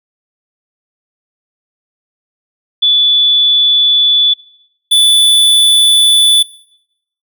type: tone pair in turn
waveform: sine / square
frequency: 3460 / 3476 Hz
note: A7 / A7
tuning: -30 / -22 cents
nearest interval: unison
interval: 8 cents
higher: second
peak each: -6 dBFS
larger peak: neither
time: 2.82-4.34 / 4.91-6.43 s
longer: neither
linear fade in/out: 10 ms
effects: noise-tail reverb RT60 0.8 s tail -21 dB re dry